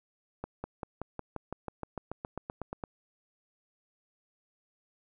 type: accelerating click train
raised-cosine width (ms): 1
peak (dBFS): -22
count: 17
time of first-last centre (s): 0.44-2.838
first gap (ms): 200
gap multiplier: 0.96
effects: none